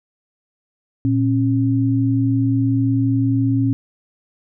sine tone pair together, 115.7 / 271.9 Hz, A#2 / C#4, -13 / -33 cents, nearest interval octave + minor third, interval 1480 cents, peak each -17 dBFS, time 1.05-3.73 s, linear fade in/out 0 ms, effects none

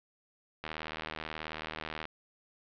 click train, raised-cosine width 0.3 ms, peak -21 dBFS, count 112, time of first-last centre 0.64-2.054 s, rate 78.5 Hz, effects low-pass 4000 Hz 12 dB/octave

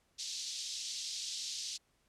white band-pass noise, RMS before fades -41 dBFS, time 0.18-1.78 s, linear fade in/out 20 ms, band 3600 to 6200 Hz, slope 24 dB/octave, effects pink hiss -74 dBFS RMS until 2.08 s + low-pass 11000 Hz 12 dB/octave

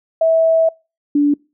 sine tone pair in turn, 651 / 290 Hz, E5 / D4, -22 / -22 cents, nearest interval octave + major second, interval 1400 cents, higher first, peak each -10 dBFS, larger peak neither, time 0.21-0.69 / 1.15-1.34 s, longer first, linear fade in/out 5 ms, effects noise-tail reverb RT60 0.3 s tail -26 dB re dry

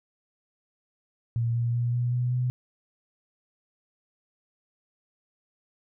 sine tone with pitch steps, 116.7 / 118.33 / 119.98 / 121.66 / 123.35 / 125.08 Hz, A#2 / A#2 / B2 / B2 / B2 / B2, +2 / +26 / -50 / -26 / -2 / +22 cents, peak -23 dBFS, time 1.36-2.5 s, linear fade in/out 0 ms, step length 190 ms, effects none

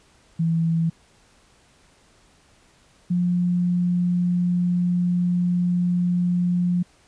sine tone pair in turn, 164.81 / 177.09 Hz, E3 / F3, 0 / +24 cents, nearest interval minor second, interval 124 cents, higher second, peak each -18 dBFS, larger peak neither, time 0.39-0.9 / 3.1-6.83 s, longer second, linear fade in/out 10 ms, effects pink hiss -57 dBFS RMS until 7.07 s + resampled to 22050 Hz

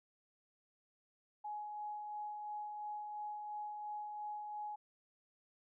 sine tone with tremolo, 839 Hz, G#5, 17 cents sharp, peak -40 dBFS, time 1.44-4.76 s, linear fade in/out 10 ms, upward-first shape sine, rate 2.9 Hz, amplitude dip 30%, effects none

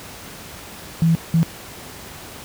sine tone bursts at uneven times, 164.81 Hz, E3, in tune, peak -12 dBFS, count 2, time 1.02-1.15 / 1.34-1.43 s, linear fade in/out 0 ms, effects pink hiss -37 dBFS RMS until 2.44 s + high-pass 60 Hz 12 dB/octave

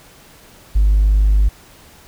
sine tone with hard clipping, 50.7 Hz, G#1, 41 cents flat, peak -10 dBFS, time 0.75-1.49 s, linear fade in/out 10 ms, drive 1 dB, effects pink hiss -45 dBFS RMS until 2.07 s

